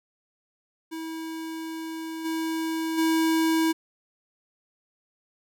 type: tone with level steps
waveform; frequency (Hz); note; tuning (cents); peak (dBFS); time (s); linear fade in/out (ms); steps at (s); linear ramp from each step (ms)
square; 323.1; E4; -35; -33 / -27 / -21; 0.91-3.73; 20; 2.24 / 2.97; 20
effects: none